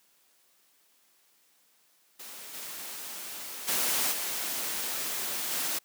white noise with level steps, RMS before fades -44 / -40 / -28 / -33 / -31 dBFS, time 2.19-5.79 s, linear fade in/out 10 ms, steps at 2.53 / 3.67 / 4.11 / 5.5 s, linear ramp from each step 20 ms, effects white hiss -66 dBFS RMS until 5.84 s + high-pass 200 Hz 12 dB/octave

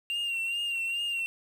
triangle tone with vibrato, 2767 Hz, F7, 17 cents flat, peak -27 dBFS, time 0.1-1.26 s, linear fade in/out 0 ms, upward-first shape sine, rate 2.4 Hz, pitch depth 43 cents each way, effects 9-bit

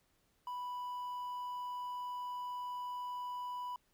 triangle tone with quantisation, 987.8 Hz, B5, in tune, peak -37 dBFS, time 0.47-3.76 s, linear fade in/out 2 ms, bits 11, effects pink hiss -75 dBFS RMS until 3.93 s

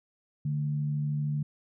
sine tone pair together, 146.83 / 220 Hz, D3 / A3, 0 / 0 cents, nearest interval perfect fifth, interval 700 cents, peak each -27 / -39 dBFS, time 0.45-1.43 s, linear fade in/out 5 ms, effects none

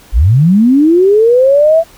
sine linear sweep, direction up, 41.16 to 672 Hz, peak -4 dBFS, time 0.12-1.84 s, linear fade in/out 50 ms, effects pink hiss -41 dBFS RMS until 1.97 s

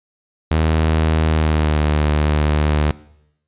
sawtooth tone with pitch glide, 79.2 to 75.23 Hz, D#2 to D2, +31 to +42 cents, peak -10 dBFS, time 0.51-2.91 s, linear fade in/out 0 ms, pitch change -89 cents, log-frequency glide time 1.28-1.87 s, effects noise-tail reverb RT60 0.8 s tail -20 dB re dry + resampled to 8000 Hz

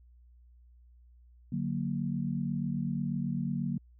sine chord, D augmented, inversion none, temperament equal, 146.83 / 185 / 233.1 Hz, D3 / F#3 / A#3, 0 / 0 / 0 cents, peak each -34 dBFS, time 1.52-3.78 s, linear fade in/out 5 ms, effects added 60 Hz sine -55 dBFS peak until 3.99 s

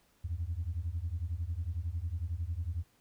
sine beating tone pair, 79 / 90 Hz, D#2 / F#2, +27 / -47 cents, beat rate 11 Hz, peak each -35 / -35 dBFS, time 0.24-2.84 s, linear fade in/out 10 ms, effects tanh soft clip ceiling -27 dBFS + pink hiss -69 dBFS RMS until 3 s

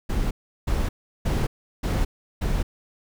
brown noise bursts, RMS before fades -23 dBFS, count 5, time 0.09-2.63 s, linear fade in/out 10 ms, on 220 ms, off 360 ms, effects none

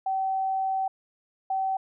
sine tone pair in turn, 767 / 767 Hz, G5 / G5, -38 / -38 cents, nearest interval unison, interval 0 cents, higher neither, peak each -24 dBFS, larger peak neither, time 0.06-0.88 / 1.5-1.77 s, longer first, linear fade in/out 5 ms, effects none

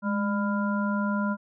harmonic tone with a mistuned harmonic, 200 Hz, G3, 35 cents sharp, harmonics 1 / 3 / 5 / 7, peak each -25 / -35 / -33 / -33 dBFS, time 0.02-1.37 s, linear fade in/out 50 ms, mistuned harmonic 1, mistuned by +58 cents, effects none

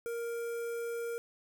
square tone with notch filter, 467.5 Hz, A#4, 5 cents sharp, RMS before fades -37 dBFS, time 0.06-1.18 s, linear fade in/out 0 ms, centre 3900 Hz, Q 0.63, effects none

